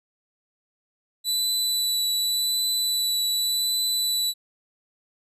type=tone with vibrato; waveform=sawtooth; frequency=3970 Hz; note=B7; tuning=8 cents sharp; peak=-19 dBFS; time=1.24-4.34 s; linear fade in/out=50 ms; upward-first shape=triangle; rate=0.87 Hz; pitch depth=13 cents each way; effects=resampled to 32000 Hz